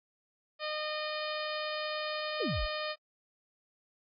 harmonic tone, 611 Hz, D#5, 32 cents flat, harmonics 1 / 2 / 3 / 4 / 5 / 6 / 7 / 8, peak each -37 / -40 / -42 / -43 / -44 / -45 / -45 / -46 dBFS, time 0.59-2.96 s, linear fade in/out 50 ms
sine exponential sweep, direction down, 551 to 34.24 Hz, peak -31 dBFS, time 2.4-2.66 s, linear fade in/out 10 ms
effects AAC 32 kbps

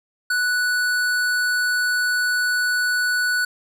sine tone with hard clipping, 1480 Hz, F#6, in tune, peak -20 dBFS, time 0.3-3.45 s, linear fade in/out 5 ms, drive 15 dB, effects none

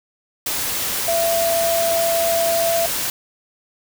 sine tone in noise, 671 Hz, E5, 31 cents sharp, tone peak -17 dBFS, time 1.08-2.86 s, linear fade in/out 2 ms, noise white, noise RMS -23 dBFS, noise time 0.46-3.1 s, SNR +3 dB, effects none

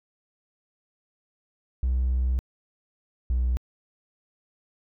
triangle tone pair in turn, 63.2 / 61.69 Hz, B1 / B1, +41 / -1 cents, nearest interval unison, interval 42 cents, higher first, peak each -18 dBFS, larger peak neither, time 1.83-2.39 / 3.3-3.57 s, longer first, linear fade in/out 0 ms, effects tanh soft clip ceiling -17 dBFS

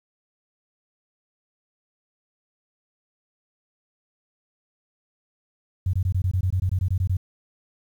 sine tone bursts, 92.5 Hz, F#2, in tune, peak -19 dBFS, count 14, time 5.86-7.169 s, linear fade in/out 5 ms, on 74 ms, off 21 ms, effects 9-bit

